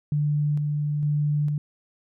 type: tone with tremolo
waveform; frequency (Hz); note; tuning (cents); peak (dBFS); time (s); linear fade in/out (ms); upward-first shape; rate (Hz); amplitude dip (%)
sine; 147.9; D3; +13; -20; 0.12-1.58; 2; square; 1.1; 25
effects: none